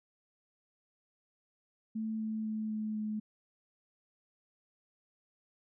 sine tone with pitch steps, 220 / 218.5 / 217 / 215.5 / 214 Hz, A3 / A3 / A3 / A3 / A3, 0 / -12 / -24 / -36 / -48 cents, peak -33 dBFS, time 1.95-3.2 s, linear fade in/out 10 ms, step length 250 ms, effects none

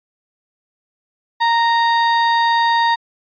35% pulse tone, 929 Hz, A#5, 6 cents flat, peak -11 dBFS, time 1.4-2.96 s, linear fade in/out 20 ms, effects resampled to 11025 Hz

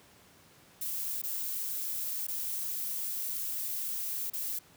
violet noise with dropouts, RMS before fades -35 dBFS, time 0.81-4.59 s, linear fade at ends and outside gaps 5 ms, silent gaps 1.218-1.235 / 2.269-2.282 / 4.301-4.334 s, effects pink hiss -59 dBFS RMS until 4.76 s + high-pass 80 Hz 12 dB/octave

